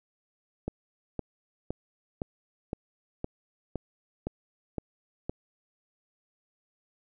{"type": "click train", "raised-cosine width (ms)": 2, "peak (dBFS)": -18, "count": 10, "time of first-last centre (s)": [0.68, 5.295], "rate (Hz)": 1.95, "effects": []}